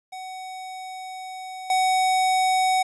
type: tone with level steps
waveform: square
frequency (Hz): 750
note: F#5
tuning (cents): +23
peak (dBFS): -34 / -19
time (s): 0.12-2.83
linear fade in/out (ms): 10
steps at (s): 1.7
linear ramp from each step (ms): 2
effects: resampled to 24000 Hz + 10-bit